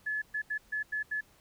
sine tone bursts at uneven times, 1715 Hz, A6, 45 cents flat, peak -30 dBFS, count 6, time 0.06-0.22 / 0.34-0.42 / 0.5-0.58 / 0.72-0.83 / 0.92-1.03 / 1.11-1.21 s, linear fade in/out 10 ms, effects pink hiss -63 dBFS RMS until 1.4 s

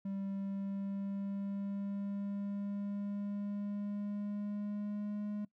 triangle tone with pitch glide, 196 to 207.7 Hz, G3 to G#3, 0 to 0 cents, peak -34 dBFS, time 0.05-5.45 s, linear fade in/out 5 ms, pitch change +100 cents, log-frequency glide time 0.27-5.27 s, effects noise-tail reverb RT60 0.1 s tail -20 dB re dry

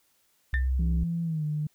sine tone, 65 Hz, C2, 11 cents flat, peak -22 dBFS, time 0.53-1.04 s, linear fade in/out 5 ms
sine tone with exponential decay, 1797 Hz, A6, 36 cents sharp, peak -23 dBFS, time 0.54-0.7 s, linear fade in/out 0 ms, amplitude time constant 33 ms
sine tone with pitch glide, 168.5 to 150.99 Hz, E3 to D3, +38 to +48 cents, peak -26 dBFS, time 0.79-1.67 s, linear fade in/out 5 ms, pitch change -190 cents, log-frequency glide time 1.23-1.44 s
effects tanh soft clip ceiling -18 dBFS + white hiss -68 dBFS RMS until 1.74 s

